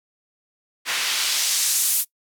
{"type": "noise with band-pass filter sweep", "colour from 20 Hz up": "white", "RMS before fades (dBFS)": -22, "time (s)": [0.85, 2.05], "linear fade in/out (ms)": 50, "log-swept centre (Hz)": [2000, 12000], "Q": 0.88, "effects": ["noise-tail reverb RT60 0.1 s tail -21 dB re dry"]}